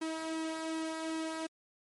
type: tone with flanger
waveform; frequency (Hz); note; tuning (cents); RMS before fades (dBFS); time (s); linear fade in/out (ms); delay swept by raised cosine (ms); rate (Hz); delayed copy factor
sawtooth; 320.9; E4; -46; -37; 0.01-1.47; 10; 1.7 to 2.8; 2.6; -0.5
effects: MP3 48 kbps